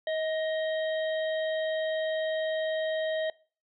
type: harmonic tone with a mistuned harmonic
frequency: 633 Hz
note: D#5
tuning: 30 cents sharp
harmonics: 1 / 3 / 5 / 6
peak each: -28 / -38 / -42 / -44 dBFS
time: 0.07-3.3 s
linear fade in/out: 2 ms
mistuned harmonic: 3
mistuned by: -23 cents
effects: noise-tail reverb RT60 0.4 s tail -22 dB re dry